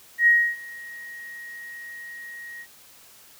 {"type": "tone with ADSR envelope", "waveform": "sine", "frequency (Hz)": 1886, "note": "A#6", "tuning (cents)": 20, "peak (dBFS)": -12, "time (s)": [0.18, 2.67], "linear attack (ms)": 87, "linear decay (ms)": 290, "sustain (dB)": -24, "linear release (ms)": 61, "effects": ["white hiss -51 dBFS RMS until 3.39 s"]}